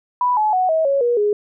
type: tone with pitch steps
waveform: sine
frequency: 987.8 / 855 / 740 / 640.5 / 554.4 / 479.8 / 415.3 Hz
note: B5 / A5 / F#5 / E5 / C#5 / A#4 / G#4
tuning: 0 / -50 / 0 / -50 / 0 / +50 / 0 cents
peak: -14 dBFS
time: 0.21-1.33 s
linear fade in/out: 2 ms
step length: 160 ms
effects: none